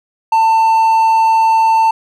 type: tone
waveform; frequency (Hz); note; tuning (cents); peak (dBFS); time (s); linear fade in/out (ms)
triangle; 894; A5; +27; -6; 0.32-1.91; 5
effects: none